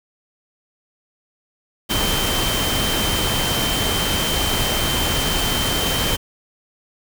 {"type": "tone in noise", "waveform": "sine", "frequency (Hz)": 3112, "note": "G7", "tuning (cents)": -13, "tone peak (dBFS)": -24, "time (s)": [1.89, 6.17], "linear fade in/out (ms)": 20, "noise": "pink", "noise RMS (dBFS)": -21, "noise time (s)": [1.89, 6.17], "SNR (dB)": -6, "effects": []}